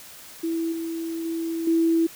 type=tone with level steps; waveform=sine; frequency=329.6 Hz; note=E4; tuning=in tune; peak=-23 / -27 / -25 / -17 dBFS; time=0.43-2.07 s; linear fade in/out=10 ms; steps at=0.72 / 1.25 / 1.67 s; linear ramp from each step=5 ms; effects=white hiss -44 dBFS RMS until 2.15 s